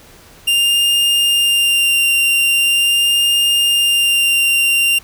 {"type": "tone with vibrato", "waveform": "45% pulse", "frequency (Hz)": 2794, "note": "F7", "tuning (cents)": 0, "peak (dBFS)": -11, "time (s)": [0.47, 4.99], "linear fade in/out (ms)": 10, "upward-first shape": "sine", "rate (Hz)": 0.42, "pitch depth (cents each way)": 11, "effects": ["pink hiss -43 dBFS RMS until 5.03 s"]}